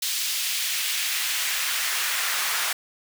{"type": "noise with high-pass filter sweep", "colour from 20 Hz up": "pink", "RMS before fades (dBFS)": -26, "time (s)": [0.02, 2.73], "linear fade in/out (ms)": 5, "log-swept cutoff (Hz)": [3500, 1300], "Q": 1.1, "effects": []}